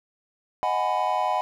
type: chord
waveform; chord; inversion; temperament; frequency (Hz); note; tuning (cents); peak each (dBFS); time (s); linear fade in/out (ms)
triangle; G# minor seventh; second; equal with one note detuned; 622.3 / 740 / 830.6 / 998.1; D#5 / F#5 / G#5 / B5; 0 / 0 / 0 / +18; -28 / -24 / -26 / -25; 0.63-1.41; 0
effects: none